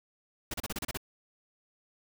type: noise bursts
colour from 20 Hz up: pink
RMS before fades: -35 dBFS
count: 8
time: 0.51-0.974 s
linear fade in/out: 5 ms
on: 30 ms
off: 32 ms
effects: none